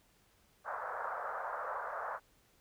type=band-pass noise; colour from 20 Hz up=white; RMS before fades=-40 dBFS; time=0.64-2.2 s; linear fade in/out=50 ms; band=510 to 1500 Hz; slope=48 dB/octave; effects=pink hiss -69 dBFS RMS until 2.6 s